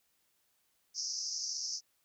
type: band-pass noise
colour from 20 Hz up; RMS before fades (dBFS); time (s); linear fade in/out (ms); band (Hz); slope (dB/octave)
pink; -38; 0.94-1.81; 50; 4900 to 6300; 96
effects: white hiss -75 dBFS RMS until 2.04 s